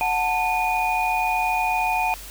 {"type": "tone cluster", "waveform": "sine", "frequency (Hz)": [733, 886, 2457], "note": ["F#5", "A5", "D#7"], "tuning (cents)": [-16, 12, -22], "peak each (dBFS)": [-24, -23, -25], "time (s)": [0.01, 2.14], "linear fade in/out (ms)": 0, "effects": ["added 46 Hz sine -40 dBFS peak until 2.3 s", "white hiss -40 dBFS RMS until 2.3 s"]}